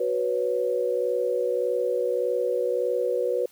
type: chord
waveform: sine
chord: F# suspended fourth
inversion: none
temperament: just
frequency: 370 / 493.3 / 555 Hz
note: F#4 / B4 / C#5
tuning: 0 / -2 / +2 cents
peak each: -29 / -24 / -29 dBFS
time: 0-3.46 s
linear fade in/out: 5 ms
effects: white hiss -57 dBFS RMS until 3.51 s